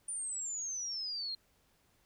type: exponential sweep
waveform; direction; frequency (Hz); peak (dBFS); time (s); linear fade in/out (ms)
sine; down; 9397 to 4165; -36; 0.08-1.35; 5
effects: pink hiss -71 dBFS RMS until 2.05 s